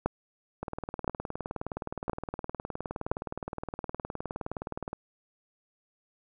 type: two click trains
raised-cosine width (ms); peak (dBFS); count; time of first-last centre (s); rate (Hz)
1; -12 / -20; 4 / 84; 0.06-3.115 / 0.63-4.931; 0.982 / 19.3
effects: none